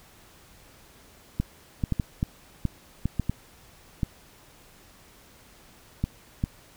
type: clicks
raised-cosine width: 5 ms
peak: -12 dBFS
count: 12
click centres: 1.4 / 1.838 / 1.923 / 1.998 / 2.229 / 2.653 / 3.056 / 3.197 / 3.296 / 4.032 / 6.04 / 6.439 s
effects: pink hiss -54 dBFS RMS until 6.76 s